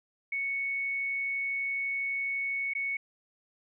sine tone with dropouts, 2217 Hz, C#7, in tune, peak -29 dBFS, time 0.32-2.97 s, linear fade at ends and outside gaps 5 ms, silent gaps 2.736-2.75 s, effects none

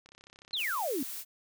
click train, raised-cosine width 0.2 ms, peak -36 dBFS, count 19, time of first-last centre 0.06-0.599 s, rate 33.4 Hz
sine exponential sweep, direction down, 4307 to 246.9 Hz, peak -30 dBFS, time 0.53-1.03 s, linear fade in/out 2 ms
blue noise, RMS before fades -40 dBFS, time 0.56-1.25 s, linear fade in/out 50 ms
effects none

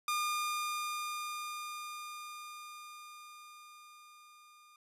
sawtooth tone with level ramp, 1211 Hz, D#6, 47 cents flat, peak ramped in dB -27 to -55 dBFS, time 0.08-4.76 s, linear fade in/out 2 ms, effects resampled to 32000 Hz

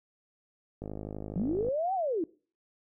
click train, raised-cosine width 2 ms, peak -25 dBFS, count 46, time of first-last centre 0.82-1.685 s, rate 52 Hz
sine linear two-way sweep, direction up then down, 155.56 to 788 to 298.8 Hz, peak -27 dBFS, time 1.36-2.24 s, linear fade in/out 2 ms, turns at 1.94 s
effects noise-tail reverb RT60 0.4 s tail -22 dB re dry

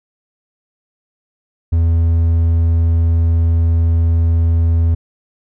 triangle tone, 83 Hz, E2, 12 cents sharp, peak -8 dBFS, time 1.72-4.95 s, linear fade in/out 10 ms, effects none

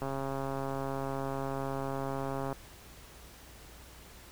click train, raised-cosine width 1 ms, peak -22 dBFS, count 342, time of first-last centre 0.02-2.527 s, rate 136 Hz, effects added 60 Hz sine -55 dBFS peak until 4.31 s + pink hiss -53 dBFS RMS until 4.31 s

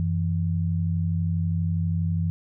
sine tone pair together, 92.5 / 164.81 Hz, F#2 / E3, 0 / 0 cents, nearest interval minor seventh, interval 1000 cents, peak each -24 / -25 dBFS, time 0-2.3 s, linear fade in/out 0 ms, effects none

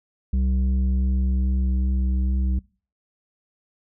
sine tone pair together, 64.54 / 193.4 Hz, C2 / G3, -23 / -23 cents, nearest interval octave + perfect fifth, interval 1900 cents, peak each -17 / -26 dBFS, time 0.33-2.59 s, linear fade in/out 5 ms, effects noise-tail reverb RT60 0.4 s tail -25 dB re dry + tanh soft clip ceiling -16 dBFS

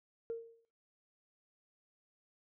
sine tone with exponential decay, 459.5 Hz, A#4, 25 cents flat, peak -33 dBFS, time 0.3-0.65 s, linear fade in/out 0 ms, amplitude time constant 75 ms, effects noise-tail reverb RT60 0.6 s tail -20 dB re dry + tanh soft clip ceiling -30 dBFS

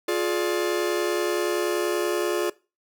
45% pulse chord, D diminished, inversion first, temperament just, 352.4 / 422.9 / 587.3 Hz, F4 / Ab4 / D5, +16 / +31 / 0 cents, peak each -25 / -27 / -30 dBFS, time 0.08-2.5 s, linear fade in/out 5 ms, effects noise-tail reverb RT60 0.3 s tail -21 dB re dry

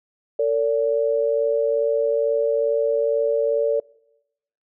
sine tone pair together, 451.7 / 574 Hz, A4 / D5, +45 / -40 cents, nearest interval major third, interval 415 cents, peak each -20 dBFS, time 0.39-3.8 s, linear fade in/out 5 ms, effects noise-tail reverb RT60 0.9 s tail -25 dB re dry

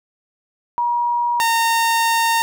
sine / sawtooth tone pair in turn, 956 / 917.2 Hz, A#5 / A#5, +43 / -28 cents, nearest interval minor second, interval 71 cents, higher first, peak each -16 / -11 dBFS, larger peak second, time 0.78-1.4 / 1.4-2.42 s, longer second, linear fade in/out 0 ms, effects none

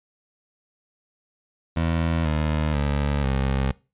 20% pulse tone with pitch steps, 82.41 / 76.89 / 71.74 / 66.94 Hz, E2 / D#2 / D2 / C2, 0 / -20 / -40 / +40 cents, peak -16 dBFS, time 1.76-3.72 s, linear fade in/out 10 ms, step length 490 ms, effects noise-tail reverb RT60 0.3 s tail -22 dB re dry + resampled to 8000 Hz

